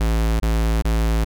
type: tone bursts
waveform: square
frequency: 55.3 Hz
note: A1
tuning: 9 cents sharp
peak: -17 dBFS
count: 3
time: 0-1.246 s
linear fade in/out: 10 ms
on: 400 ms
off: 23 ms
effects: none